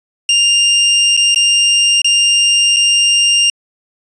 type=tone with dropouts; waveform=sawtooth; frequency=2800 Hz; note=F7; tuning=4 cents sharp; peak=-5 dBFS; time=0.29-3.5 s; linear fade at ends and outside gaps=2 ms; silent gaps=1.167-1.174 / 1.346-1.359 / 2.018-2.045 / 2.763-2.767 s; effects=resampled to 22050 Hz